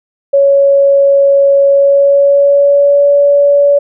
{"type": "tone with pitch glide", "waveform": "sine", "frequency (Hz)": [557, 570], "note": ["C#5", "C#5"], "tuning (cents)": [8, 48], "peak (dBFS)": -4, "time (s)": [0.33, 3.79], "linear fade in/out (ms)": 10, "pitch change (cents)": 40, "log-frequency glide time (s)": [1.67, 3.07], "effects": []}